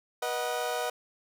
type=chord; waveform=30% pulse; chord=B major; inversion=none; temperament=equal with one note detuned; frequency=484.3 / 622.3 / 740 Hz; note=B4 / D#5 / F#5; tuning=-34 / 0 / 0 cents; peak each=-31 / -32 / -31 dBFS; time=0.22-0.9 s; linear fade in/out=5 ms; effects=none